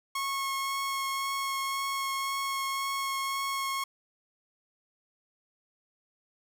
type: tone with vibrato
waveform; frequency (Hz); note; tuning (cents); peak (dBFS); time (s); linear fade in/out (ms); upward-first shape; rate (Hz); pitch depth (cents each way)
sawtooth; 1092; C#6; -26; -26; 0.15-3.84; 5; triangle; 1.9; 10
effects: none